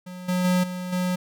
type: tone with level steps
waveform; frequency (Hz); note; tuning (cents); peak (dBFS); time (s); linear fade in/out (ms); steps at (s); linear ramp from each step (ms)
square; 181.3; F#3; -35; -36 / -22 / -19 / -30 / -23; 0.06-1.16; 10; 0.28 / 0.44 / 0.63 / 0.92; 10
effects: none